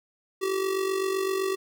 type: tone with amplitude modulation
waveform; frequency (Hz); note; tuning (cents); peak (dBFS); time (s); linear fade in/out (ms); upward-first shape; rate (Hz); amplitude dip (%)
square; 383.8; G4; -37; -23; 0.41-1.56; 20; sine; 47.8; 60
effects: none